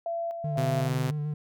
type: tone with tremolo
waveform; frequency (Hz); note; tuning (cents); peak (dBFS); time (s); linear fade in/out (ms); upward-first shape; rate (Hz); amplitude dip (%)
sine; 675; E5; +41; -28; 0.06-0.88; 2; square; 2; 45
type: tone with vibrato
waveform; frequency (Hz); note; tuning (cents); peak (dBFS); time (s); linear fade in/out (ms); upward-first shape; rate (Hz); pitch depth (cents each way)
triangle; 149.2; D3; +28; -26; 0.44-1.34; 5; square; 7.4; 19
type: tone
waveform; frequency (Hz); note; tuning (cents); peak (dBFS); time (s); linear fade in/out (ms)
sawtooth; 127.5; C3; -44; -24; 0.57-1.11; 10
effects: none